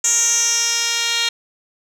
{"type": "tone with band-pass filter sweep", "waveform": "10% pulse", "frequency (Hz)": 466.2, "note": "A#4", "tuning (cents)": 0, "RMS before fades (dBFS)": -18, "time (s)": [0.04, 1.29], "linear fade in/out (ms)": 5, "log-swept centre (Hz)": [6900, 4200], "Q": 6, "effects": []}